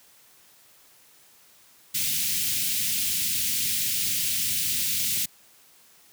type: band-stop noise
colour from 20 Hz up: white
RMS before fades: -26 dBFS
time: 1.94-5.26 s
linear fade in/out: 10 ms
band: 230 to 2300 Hz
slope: 24 dB/octave
effects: white hiss -56 dBFS RMS until 6.12 s + high-pass 80 Hz 12 dB/octave